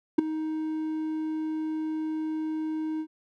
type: tone with ADSR envelope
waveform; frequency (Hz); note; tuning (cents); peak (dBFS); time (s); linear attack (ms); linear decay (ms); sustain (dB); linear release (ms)
triangle; 313.4; D#4; +13; -10; 0.18-3.07; 9; 8; -16; 69
effects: none